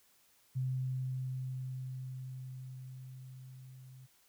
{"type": "tone with level ramp", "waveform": "sine", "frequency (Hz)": 129.4, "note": "C3", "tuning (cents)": -19, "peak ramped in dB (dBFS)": [-31, -51], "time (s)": [0.55, 4.07], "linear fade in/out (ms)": 20, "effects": ["white hiss -68 dBFS RMS until 4.28 s"]}